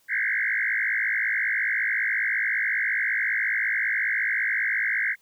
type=tone with frequency modulation; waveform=sine; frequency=1855 Hz; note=A#6; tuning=9 cents flat; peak=-22 dBFS; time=0.08-5.16 s; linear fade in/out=50 ms; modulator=54.6 Hz; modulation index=5.5; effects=white hiss -64 dBFS RMS until 5.21 s